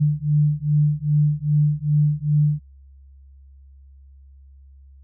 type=beating tone pair; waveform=sine; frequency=147.7 / 150.2 Hz; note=D3 / D3; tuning=+10 / +39 cents; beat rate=2.5 Hz; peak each=-19 dBFS; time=0-2.6 s; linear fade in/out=20 ms; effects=added 68 Hz sine -44 dBFS peak until 5.03 s